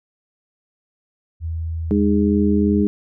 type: tone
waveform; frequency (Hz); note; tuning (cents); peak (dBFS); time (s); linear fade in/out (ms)
sine; 81.7; E2; -15; -22; 1.4-2.86; 50
type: harmonic tone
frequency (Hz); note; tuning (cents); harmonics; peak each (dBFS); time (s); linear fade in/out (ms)
102.5; G#2; -22; 2 / 3 / 4; -16 / -20 / -22; 1.91-2.87; 0
effects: none